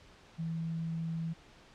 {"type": "tone", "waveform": "sine", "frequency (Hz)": 163.9, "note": "E3", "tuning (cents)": -10, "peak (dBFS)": -33, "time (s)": [0.38, 1.34], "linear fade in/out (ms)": 20, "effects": ["pink hiss -58 dBFS RMS until 1.74 s", "low-pass 5000 Hz 12 dB/octave"]}